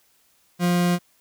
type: tone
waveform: 40% pulse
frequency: 176.1 Hz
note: F3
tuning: 15 cents sharp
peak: -17 dBFS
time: 0.59-0.99 s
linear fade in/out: 50 ms
effects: white hiss -62 dBFS RMS until 1.2 s